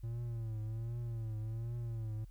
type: tone with vibrato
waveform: triangle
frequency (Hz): 113.5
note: A#2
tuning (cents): -46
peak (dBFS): -35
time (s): 0.03-2.25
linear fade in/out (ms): 10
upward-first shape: triangle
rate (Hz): 1.3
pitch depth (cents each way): 93
effects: added 43 Hz sine -50 dBFS peak until 2.3 s + white hiss -75 dBFS RMS until 2.3 s